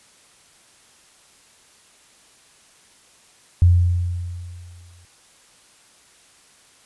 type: tone with exponential decay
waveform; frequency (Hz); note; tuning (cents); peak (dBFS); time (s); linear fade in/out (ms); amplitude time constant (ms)
sine; 87.9; F2; +12; -8; 3.62-5.05; 0; 310
effects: white hiss -53 dBFS RMS until 6.85 s + resampled to 24000 Hz